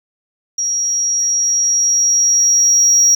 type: tone with level ramp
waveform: sine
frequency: 5670 Hz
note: F8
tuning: 25 cents sharp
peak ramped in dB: -15 to -5 dBFS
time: 0.58-3.15 s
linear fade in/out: 5 ms
effects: tanh soft clip ceiling -6 dBFS + 7-bit